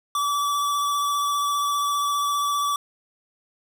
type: tone with vibrato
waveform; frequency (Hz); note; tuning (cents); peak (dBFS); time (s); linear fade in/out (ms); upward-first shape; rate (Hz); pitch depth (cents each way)
square; 1153; D6; -32; -22; 0.15-2.76; 2; square; 15; 12
effects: none